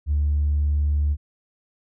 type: tone with tanh clipping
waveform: triangle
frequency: 73.42 Hz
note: D2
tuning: in tune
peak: -18 dBFS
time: 0.06-1.17 s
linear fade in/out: 50 ms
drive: 5 dB
effects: none